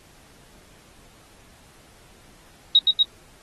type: tone with echo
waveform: sine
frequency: 3800 Hz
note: A#7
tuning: 33 cents sharp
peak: -11 dBFS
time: 2.75-2.79 s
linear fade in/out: 2 ms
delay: 120 ms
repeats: 2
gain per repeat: -2 dB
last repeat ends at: 3.03 s
effects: pink hiss -53 dBFS RMS until 3.42 s + AAC 32 kbps